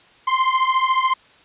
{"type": "beating tone pair", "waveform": "40% pulse", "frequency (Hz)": [1038, 1052], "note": ["C6", "C6"], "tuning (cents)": [-14, 9], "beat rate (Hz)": 14, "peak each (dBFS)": -18, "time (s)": [0.27, 1.14], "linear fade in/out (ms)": 10, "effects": ["white hiss -51 dBFS RMS until 1.44 s", "resampled to 8000 Hz"]}